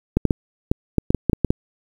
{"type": "clicks", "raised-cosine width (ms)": 3, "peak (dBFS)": -3, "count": 11, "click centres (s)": [0.17, 0.253, 0.308, 0.715, 0.983, 1.105, 1.147, 1.297, 1.332, 1.447, 1.505], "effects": ["7-bit"]}